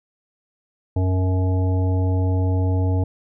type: harmonic tone with a mistuned harmonic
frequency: 92.5 Hz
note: F#2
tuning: in tune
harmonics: 1 / 3 / 5 / 7 / 9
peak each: -17 / -27 / -31 / -34 / -36 dBFS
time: 0.96-3.04 s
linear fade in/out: 5 ms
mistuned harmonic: 9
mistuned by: +30 cents
effects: none